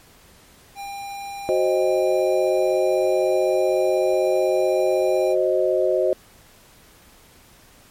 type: tone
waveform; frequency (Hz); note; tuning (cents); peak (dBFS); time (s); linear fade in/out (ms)
square; 799; G5; +33; -31; 0.75-5.36; 50
type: chord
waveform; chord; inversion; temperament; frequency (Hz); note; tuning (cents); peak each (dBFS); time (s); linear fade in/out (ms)
sine; C diminished; second; equal with one note detuned; 370 / 526.3 / 622.3; Gb4 / C5 / Eb5; 0 / +10 / 0; -21; 1.49-6.13; 0
effects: pink hiss -51 dBFS RMS until 7.9 s + MP3 64 kbps